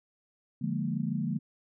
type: chord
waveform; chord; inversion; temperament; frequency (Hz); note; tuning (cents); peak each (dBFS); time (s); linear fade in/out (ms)
sine; Bb dominant seventh; first; equal; 146.83 / 174.61 / 207.7 / 233.1; D3 / F3 / Ab3 / Bb3; 0 / 0 / 0 / 0; -34; 0.61-1.39; 10
effects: none